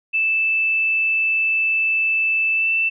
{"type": "tone with pitch glide", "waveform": "sine", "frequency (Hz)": [2637, 2660], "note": ["E7", "E7"], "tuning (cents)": [0, 15], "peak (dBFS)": -16, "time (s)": [0.13, 2.9], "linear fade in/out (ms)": 20, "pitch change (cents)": 15, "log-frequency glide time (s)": [2.54, 2.69], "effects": []}